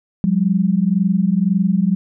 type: tone pair together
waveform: sine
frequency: 179.1 / 201 Hz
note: F3 / G3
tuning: +44 / +44 cents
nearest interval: major second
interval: 200 cents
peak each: -16 dBFS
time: 0.24-1.95 s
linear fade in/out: 0 ms
effects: none